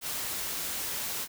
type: noise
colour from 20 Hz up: white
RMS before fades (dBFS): -34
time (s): 0.01-1.28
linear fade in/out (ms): 50
effects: none